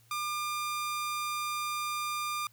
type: tone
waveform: sawtooth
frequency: 1200 Hz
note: D6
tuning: 37 cents sharp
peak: -28 dBFS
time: 0.11-2.47 s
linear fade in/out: 2 ms
effects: added 116 Hz sine -62 dBFS peak until 2.52 s + white hiss -65 dBFS RMS until 2.52 s